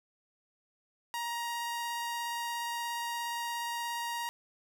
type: tone with vibrato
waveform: sawtooth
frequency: 942 Hz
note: A#5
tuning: 18 cents sharp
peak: -30 dBFS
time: 1.14-4.29 s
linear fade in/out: 0 ms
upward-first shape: sine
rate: 17 Hz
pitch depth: 9 cents each way
effects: none